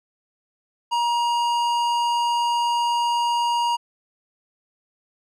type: tone with tanh clipping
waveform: sine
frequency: 948 Hz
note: A#5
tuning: 29 cents sharp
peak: -21 dBFS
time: 0.91-3.77 s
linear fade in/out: 20 ms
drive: 15 dB
effects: none